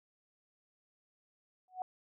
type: tone with exponential growth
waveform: sine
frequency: 740 Hz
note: F#5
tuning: in tune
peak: -31 dBFS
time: 1.68-1.82 s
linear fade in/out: 1 ms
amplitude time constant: 29 ms
effects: none